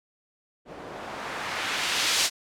blue noise with low-pass filter sweep, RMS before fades -29 dBFS, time 0.65-2.3 s, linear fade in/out 50 ms, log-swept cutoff 450 to 5400 Hz, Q 0.79, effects none

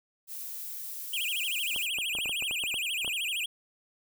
violet noise, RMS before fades -39 dBFS, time 0.27-1.89 s, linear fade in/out 50 ms
square tone with vibrato, 2815 Hz, F7, 13 cents sharp, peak -30 dBFS, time 1.13-3.46 s, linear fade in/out 5 ms, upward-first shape sine, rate 13 Hz, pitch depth 280 cents each way
clicks, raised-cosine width 1 ms, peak -28 dBFS, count 12, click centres 1.762 / 1.986 / 2.151 / 2.187 / 2.258 / 2.294 / 2.424 / 2.511 / 2.638 / 2.742 / 3.047 / 3.078 s
effects none

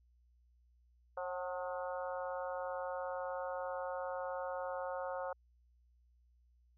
harmonic tone with a mistuned harmonic, 180.2 Hz, F#3, 45 cents flat, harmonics 3 / 4 / 5 / 6 / 7 / 8, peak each -40 / -45 / -46 / -50 / -48 / -51 dBFS, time 1.17-5.33 s, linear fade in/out 5 ms, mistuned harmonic 4, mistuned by +50 cents, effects added 60 Hz sine -66 dBFS peak until 6.77 s

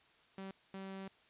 sawtooth tone bursts at uneven times, 192.7 Hz, G3, 29 cents flat, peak -40 dBFS, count 2, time 0.38-0.51 / 0.74-1.08 s, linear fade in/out 2 ms, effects white hiss -67 dBFS RMS until 1.29 s + resampled to 8000 Hz

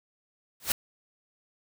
white noise with exponential growth, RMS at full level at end -21 dBFS, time 0.6-0.72 s, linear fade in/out 2 ms, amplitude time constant 26 ms, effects none

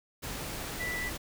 sine tone in noise, 1975.5 Hz, B6, in tune, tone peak -33 dBFS, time 0.79-1.1 s, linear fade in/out 20 ms, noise pink, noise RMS -38 dBFS, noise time 0.22-1.18 s, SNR +2 dB, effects none

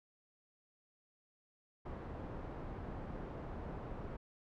pink low-pass noise, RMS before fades -45 dBFS, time 1.85-4.17 s, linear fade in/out 10 ms, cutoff 940 Hz, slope 12 dB/octave, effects none

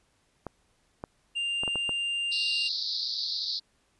clicks, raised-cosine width 1 ms, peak -21 dBFS, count 6, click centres 0.467 / 1.039 / 1.635 / 1.678 / 1.757 / 1.893 s
triangle tone, 2794 Hz, F7, in tune, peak -26 dBFS, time 1.35-2.69 s, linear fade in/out 20 ms
white band-pass noise, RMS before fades -32 dBFS, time 2.31-3.6 s, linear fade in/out 20 ms, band 3800 to 5000 Hz, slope 96 dB/octave
effects pink hiss -69 dBFS RMS until 3.99 s + resampled to 24000 Hz

